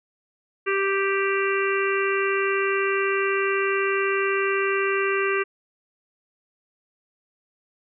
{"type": "harmonic tone", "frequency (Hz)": 392, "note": "G4", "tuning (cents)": 0, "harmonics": [1, 3, 4, 5, 6, 7], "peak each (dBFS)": [-23, -28, -29, -30, -31, -31], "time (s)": [0.66, 5.44], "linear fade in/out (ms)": 20, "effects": []}